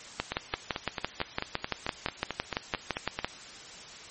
two click trains, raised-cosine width 0.3 ms, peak -14 / -11 dBFS, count 14 / 19, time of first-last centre 0.32-3.19 / 0.2-3.246 s, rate 4.53 / 5.91 Hz, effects white hiss -46 dBFS RMS until 4.1 s + MP3 32 kbps

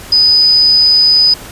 sine tone, 4988 Hz, D#8, 3 cents sharp, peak -5 dBFS, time 0.12-1.34 s, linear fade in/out 5 ms, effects pink hiss -31 dBFS RMS until 1.51 s + resampled to 32000 Hz

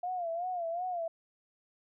sine tone with vibrato, 698.5 Hz, F5, in tune, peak -32 dBFS, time 0.03-1.08 s, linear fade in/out 5 ms, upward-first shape sine, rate 2.7 Hz, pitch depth 100 cents each way, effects none

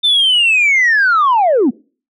sine linear sweep, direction down, 3593 to 207 Hz, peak -7 dBFS, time 0.03-1.71 s, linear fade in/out 20 ms, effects noise-tail reverb RT60 0.4 s tail -25 dB re dry + tanh soft clip ceiling -6 dBFS

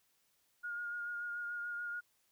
sine tone with vibrato, 1426 Hz, F6, 36 cents sharp, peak -38 dBFS, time 0.63-2.01 s, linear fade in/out 20 ms, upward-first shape sine, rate 6.9 Hz, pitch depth 19 cents each way, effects white hiss -75 dBFS RMS until 2.31 s

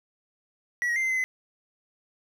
triangle tone with pitch steps, 1937 / 1894 / 2089 / 2071 / 2051 / 2035 Hz, B6 / A#6 / C7 / C7 / C7 / C7, -34 / +27 / -3 / -18 / -35 / -49 cents, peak -22 dBFS, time 0.82-1.24 s, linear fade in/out 0 ms, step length 70 ms, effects none

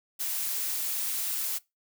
blue noise, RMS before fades -31 dBFS, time 0.19-1.59 s, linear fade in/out 20 ms, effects noise-tail reverb RT60 0.2 s tail -21 dB re dry

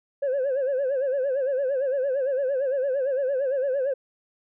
sine tone with vibrato, 537 Hz, C5, 45 cents sharp, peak -20 dBFS, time 0.22-3.94 s, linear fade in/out 10 ms, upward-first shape sine, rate 8.8 Hz, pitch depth 110 cents each way, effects tanh soft clip ceiling -20 dBFS

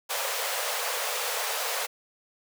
pink high-pass noise, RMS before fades -30 dBFS, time 0.09-1.87 s, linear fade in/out 20 ms, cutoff 450 Hz, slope 96 dB/octave, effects none

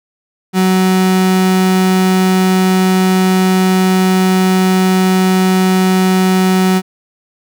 35% pulse tone, 186.7 Hz, F#3, 16 cents sharp, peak -7 dBFS, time 0.53-6.82 s, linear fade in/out 50 ms, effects none

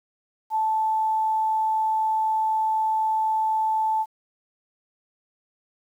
sine tone, 876 Hz, A5, 8 cents flat, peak -20 dBFS, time 0.5-4.06 s, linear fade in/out 50 ms, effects 9-bit

